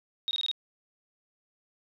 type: tone bursts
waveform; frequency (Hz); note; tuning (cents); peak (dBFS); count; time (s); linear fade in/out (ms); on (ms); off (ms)
sine; 3750; A#7; +10; -27; 5; 0.28-0.514; 0; 30; 21
effects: none